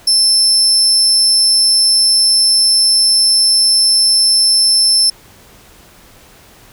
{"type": "tone with amplitude modulation", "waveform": "35% pulse", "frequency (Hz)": 5300, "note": "E8", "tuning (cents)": 9, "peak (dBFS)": -4, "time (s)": [0.07, 5.1], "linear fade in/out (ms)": 5, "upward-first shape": "sine", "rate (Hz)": 229, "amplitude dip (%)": 35, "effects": ["pink hiss -43 dBFS RMS until 6.72 s"]}